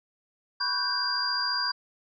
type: tone cluster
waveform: sine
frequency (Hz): 992 / 1116 / 1502 / 1576 / 4784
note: B5 / C#6 / F#6 / G6 / D8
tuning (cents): +7 / +11 / +26 / +9 / +31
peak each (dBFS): -35 / -36 / -36 / -34 / -27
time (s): 0.6-1.72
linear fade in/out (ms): 10
effects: none